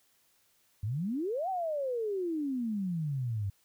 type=exponential two-way sweep; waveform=sine; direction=up then down; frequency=95.1 to 780 to 95.1 Hz; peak=-30 dBFS; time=0.83-3.5 s; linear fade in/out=5 ms; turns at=1.49 s; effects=white hiss -69 dBFS RMS until 3.64 s